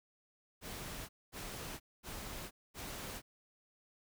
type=noise bursts; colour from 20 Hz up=pink; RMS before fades=-45 dBFS; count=4; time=0.61-3.22 s; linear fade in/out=50 ms; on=480 ms; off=230 ms; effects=none